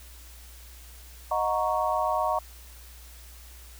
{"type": "chord", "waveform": "sine", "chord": "D# minor seventh", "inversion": "none", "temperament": "equal with one note detuned", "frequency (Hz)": [622.3, 730.2, 932.3, 1108.7], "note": ["D#5", "F#5", "A#5", "C#6"], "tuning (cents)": [0, -23, 0, 0], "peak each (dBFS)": -29, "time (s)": [1.31, 2.39], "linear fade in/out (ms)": 5, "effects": ["added 60 Hz sine -46 dBFS peak until 3.79 s", "white hiss -51 dBFS RMS until 3.79 s"]}